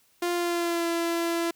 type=tone with pitch glide; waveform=sawtooth; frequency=349.2 to 337.3 Hz; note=F4 to E4; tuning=0 to +40 cents; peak=-21 dBFS; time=0.22-1.51 s; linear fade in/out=5 ms; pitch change=-60 cents; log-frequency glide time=0.34-0.87 s; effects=white hiss -64 dBFS RMS until 1.55 s